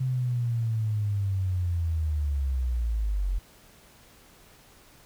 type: linear sweep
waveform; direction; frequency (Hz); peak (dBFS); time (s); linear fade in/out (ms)
sine; down; 130.9 to 43.61; -24; 0-3.39; 10
effects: pink hiss -55 dBFS RMS until 5.05 s